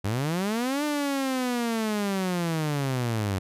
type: linear two-way sweep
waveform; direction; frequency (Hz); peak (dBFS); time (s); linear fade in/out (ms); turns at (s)
sawtooth; up then down; 92.5 to 300.5 to 92.5; -21; 0.04-3.39; 10; 0.84
effects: resampled to 32000 Hz